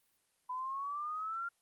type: exponential sweep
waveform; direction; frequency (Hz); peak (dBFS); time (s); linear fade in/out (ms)
sine; up; 995 to 1400; -36; 0.49-1.49; 10
effects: white hiss -75 dBFS RMS until 1.61 s + Opus 32 kbps